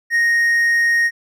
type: tone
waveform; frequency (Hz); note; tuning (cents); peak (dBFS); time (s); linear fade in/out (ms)
triangle; 1864.7; A#6; 0; -11; 0.1-1.11; 50
effects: none